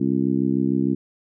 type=harmonic tone; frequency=66.6 Hz; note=C2; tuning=31 cents sharp; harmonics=2 / 3 / 4 / 5 / 6; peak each=-28 / -23 / -22 / -25 / -36 dBFS; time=0-0.95 s; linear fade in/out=10 ms; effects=none